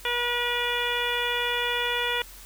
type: harmonic tone with a mistuned harmonic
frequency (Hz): 482.1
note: B4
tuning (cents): -42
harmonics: 1 / 2 / 3 / 4 / 5 / 6 / 7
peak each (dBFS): -32 / -32 / -32 / -32 / -32 / -32 / -32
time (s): 0.05-2.22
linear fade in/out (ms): 2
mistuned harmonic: 7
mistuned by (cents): +28
effects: added 43 Hz sine -47 dBFS peak until 2.45 s + white hiss -47 dBFS RMS until 2.45 s